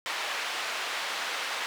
white band-pass noise, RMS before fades -33 dBFS, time 0.06-1.66 s, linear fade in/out 0 ms, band 660 to 3000 Hz, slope 12 dB/octave, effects none

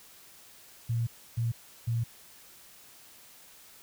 sine tone bursts at uneven times, 116.54 Hz, A#2, in tune, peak -26 dBFS, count 3, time 0.89-1.07 / 1.37-1.52 / 1.87-2.04 s, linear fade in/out 10 ms, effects white hiss -54 dBFS RMS until 3.82 s

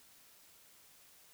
silence, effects white hiss -62 dBFS RMS until 1.33 s

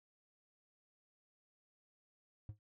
triangle tone with exponential decay, 105.2 Hz, G#2, 23 cents sharp, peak -38 dBFS, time 2.49-2.59 s, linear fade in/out 0 ms, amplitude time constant 20 ms, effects noise-tail reverb RT60 0.1 s tail -21 dB re dry

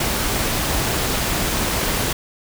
pink noise, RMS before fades -21 dBFS, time 0-2.13 s, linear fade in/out 5 ms, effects none

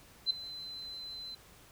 sine tone with ADSR envelope, 4053 Hz, B7, 44 cents sharp, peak -23 dBFS, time 0.26-1.35 s, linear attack 44 ms, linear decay 5 ms, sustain -18 dB, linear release 5 ms, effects pink hiss -58 dBFS RMS until 1.71 s

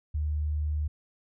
sine tone, 75.4 Hz, D2, 46 cents sharp, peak -26 dBFS, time 0.14-0.88 s, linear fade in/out 10 ms, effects none

